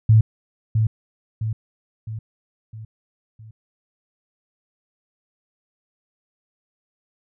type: tone with echo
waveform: sine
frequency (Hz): 110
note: A2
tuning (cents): 0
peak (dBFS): -9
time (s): 0.09-0.21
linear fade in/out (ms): 5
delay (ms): 660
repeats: 5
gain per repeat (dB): -6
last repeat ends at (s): 3.51
effects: none